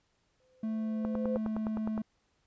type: tone with exponential growth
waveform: sine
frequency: 513 Hz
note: C5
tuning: 34 cents flat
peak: -29 dBFS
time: 0.4-1.37 s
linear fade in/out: 1 ms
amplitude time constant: 210 ms
type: tone with pitch glide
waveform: triangle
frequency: 220 to 217.7 Hz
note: A3 to A3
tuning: 0 to -18 cents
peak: -29 dBFS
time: 0.63-2.02 s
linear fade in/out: 5 ms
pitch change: -18 cents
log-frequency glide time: 0.76-1.55 s
type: click train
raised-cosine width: 1 ms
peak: -23 dBFS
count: 10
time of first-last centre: 1.05-1.978 s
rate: 9.7 Hz
effects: pink hiss -74 dBFS RMS until 2.46 s + resampled to 16000 Hz